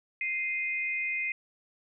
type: tone pair together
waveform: sine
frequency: 2093 / 2489 Hz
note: C7 / D#7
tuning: 0 / 0 cents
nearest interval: minor third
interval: 300 cents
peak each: -31 / -32 dBFS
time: 0.21-1.32 s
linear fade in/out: 2 ms
effects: none